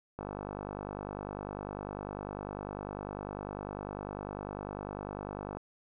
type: click train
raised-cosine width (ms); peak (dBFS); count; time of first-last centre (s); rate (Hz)
1; -24; 270; 0.19-5.57; 50
effects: none